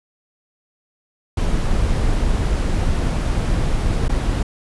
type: noise with dropouts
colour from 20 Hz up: brown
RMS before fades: -18 dBFS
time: 1.37-4.43 s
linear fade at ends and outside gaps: 5 ms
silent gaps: 4.082-4.092 s
effects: resampled to 24000 Hz